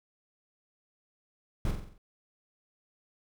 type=noise with echo; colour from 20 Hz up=brown; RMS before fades=-28 dBFS; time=1.65-1.71 s; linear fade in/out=2 ms; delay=45 ms; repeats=6; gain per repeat=-5 dB; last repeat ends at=1.98 s; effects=none